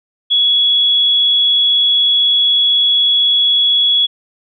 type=tone; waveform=sine; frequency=3366 Hz; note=G#7; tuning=23 cents sharp; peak=-9 dBFS; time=0.3-4.07 s; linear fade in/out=20 ms; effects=none